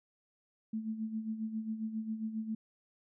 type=tone with tremolo; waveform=sine; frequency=220 Hz; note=A3; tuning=in tune; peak=-32 dBFS; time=0.73-2.55 s; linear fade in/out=5 ms; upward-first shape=sine; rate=7.4 Hz; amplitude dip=65%; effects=none